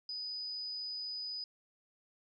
sine tone, 4978 Hz, D#8, in tune, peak -38 dBFS, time 0.09-1.44 s, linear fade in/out 2 ms, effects none

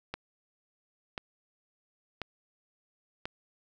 click train, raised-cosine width 0.3 ms, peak -19 dBFS, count 4, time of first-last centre 0.14-3.255 s, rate 0.963 Hz, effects none

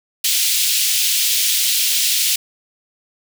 pink high-pass noise, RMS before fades -17 dBFS, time 0.24-2.36 s, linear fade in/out 5 ms, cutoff 2900 Hz, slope 24 dB/octave, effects none

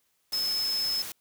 sine tone in noise, 5200 Hz, E8, 24 cents flat, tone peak -26 dBFS, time 0.33-1.02 s, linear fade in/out 2 ms, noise white, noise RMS -38 dBFS, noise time 0.32-1.12 s, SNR +9 dB, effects white hiss -72 dBFS RMS until 1.2 s

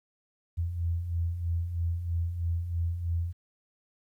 sine beating tone pair, 82.41 / 85.51 Hz, E2 / F2, 0 / -36 cents, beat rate 3.1 Hz, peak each -36 / -28 dBFS, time 0.57-3.33 s, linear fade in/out 20 ms, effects 11-bit

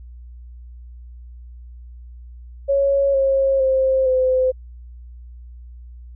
sine tone with pitch steps, 554.4 / 540.8 / 527.5 / 514.6 Hz, C#5 / C#5 / C5 / C5, 0 / -43 / +14 / -29 cents, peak -14 dBFS, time 2.68-4.52 s, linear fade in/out 20 ms, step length 460 ms, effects added 60 Hz sine -36 dBFS peak until 6.15 s

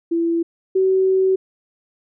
sine tone pair in turn, 335.1 / 379 Hz, E4 / F#4, +29 / +42 cents, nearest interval major second, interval 213 cents, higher second, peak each -16 / -13 dBFS, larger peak second, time 0.11-0.43 / 0.75-1.36 s, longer second, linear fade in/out 10 ms, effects none

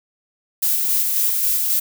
violet noise with tremolo, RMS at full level -18 dBFS, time 0.62-1.8 s, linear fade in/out 10 ms, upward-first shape square, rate 3.7 Hz, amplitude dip 25%, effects none

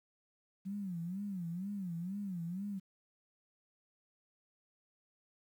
sine tone with vibrato, 185 Hz, F#3, in tune, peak -37 dBFS, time 0.65-2.8 s, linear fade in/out 20 ms, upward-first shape sine, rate 2.1 Hz, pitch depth 180 cents each way, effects 11-bit

